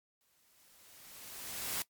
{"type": "noise with exponential growth", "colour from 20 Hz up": "white", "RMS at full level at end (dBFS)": -35, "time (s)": [0.21, 1.82], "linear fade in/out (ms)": 0, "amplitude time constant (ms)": 350, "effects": ["noise-tail reverb RT60 0.1 s tail -19 dB re dry", "MP3 96 kbps"]}